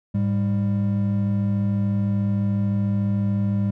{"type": "tone pair together", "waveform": "triangle", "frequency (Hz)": [105.51, 199.3], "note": ["G#2", "G3"], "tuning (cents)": [28, 29], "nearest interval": "major seventh", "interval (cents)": 1101, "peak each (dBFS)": -20, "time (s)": [0.14, 3.71], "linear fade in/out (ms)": 10, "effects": []}